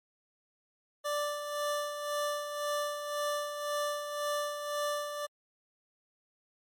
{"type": "tone with tremolo", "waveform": "25% pulse", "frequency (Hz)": 587.3, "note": "D5", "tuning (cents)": 0, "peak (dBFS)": -26, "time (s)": [1.04, 5.27], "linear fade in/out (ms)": 20, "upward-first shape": "sine", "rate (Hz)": 1.9, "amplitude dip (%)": 55, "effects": ["MP3 64 kbps"]}